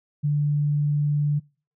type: tone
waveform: sine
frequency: 146.83 Hz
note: D3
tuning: in tune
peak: -19 dBFS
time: 0.23-1.4 s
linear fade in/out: 20 ms
effects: noise-tail reverb RT60 0.4 s tail -26 dB re dry